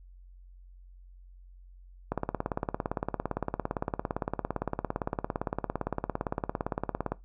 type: click train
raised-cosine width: 1 ms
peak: -15 dBFS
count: 89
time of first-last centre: 2.12-7.12 s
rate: 17.6 Hz
effects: noise-tail reverb RT60 0.2 s tail -19 dB re dry + added 45 Hz sine -49 dBFS peak until 7.24 s